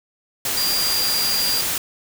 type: tone in noise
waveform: sine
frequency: 4779 Hz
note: D8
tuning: 29 cents sharp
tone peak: -20 dBFS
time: 0.57-1.61 s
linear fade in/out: 2 ms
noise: white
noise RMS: -23 dBFS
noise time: 0.45-1.78 s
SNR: 0 dB
effects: none